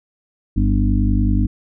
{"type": "harmonic tone with a mistuned harmonic", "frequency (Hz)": 50.4, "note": "G1", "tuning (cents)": 49, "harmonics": [1, 2, 4, 5, 6], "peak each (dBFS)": [-16, -19, -22, -23, -24], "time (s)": [0.56, 1.47], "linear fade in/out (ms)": 10, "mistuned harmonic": 6, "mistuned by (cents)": -30, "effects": []}